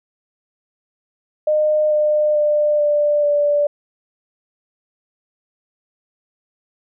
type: tone with pitch steps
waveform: sine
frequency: 610 / 603.3 / 596.8 / 590.2 / 583.8 Hz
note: D#5 / D5 / D5 / D5 / D5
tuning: -34 / +46 / +28 / +8 / -10 cents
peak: -13 dBFS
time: 1.47-3.67 s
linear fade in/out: 5 ms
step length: 440 ms
effects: none